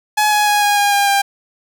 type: tone with pitch steps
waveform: sawtooth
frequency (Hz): 846 / 837.7 / 829.5 / 821.4 / 813.4 / 805.5 / 797.6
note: G#5 / G#5 / G#5 / G#5 / G#5 / G5 / G5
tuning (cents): +32 / +15 / -2 / -19 / -36 / +47 / +30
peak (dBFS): -8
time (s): 0.17-1.22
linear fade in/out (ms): 10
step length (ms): 150
effects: none